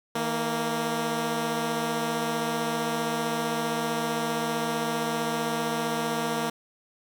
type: tone pair together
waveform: 10% pulse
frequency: 159.87 / 232.1 Hz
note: D#3 / A#3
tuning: +47 / -7 cents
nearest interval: tritone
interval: 646 cents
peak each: -24 / -19 dBFS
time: 0.15-6.5 s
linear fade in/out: 5 ms
effects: none